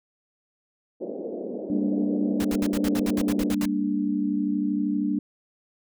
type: band-pass noise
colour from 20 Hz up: white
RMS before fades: -33 dBFS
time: 1-3.53 s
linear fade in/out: 20 ms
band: 200 to 570 Hz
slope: 48 dB/octave
type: chord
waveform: sine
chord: G minor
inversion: none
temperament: equal with one note detuned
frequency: 200.6 / 233.1 / 293.7 Hz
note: G3 / Bb3 / D4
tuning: +40 / 0 / 0 cents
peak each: -27 / -29 / -25 dBFS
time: 1.7-5.19 s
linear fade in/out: 2 ms
type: noise bursts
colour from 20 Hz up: pink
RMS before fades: -33 dBFS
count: 12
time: 2.4-3.656 s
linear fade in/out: 2 ms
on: 46 ms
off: 64 ms
effects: none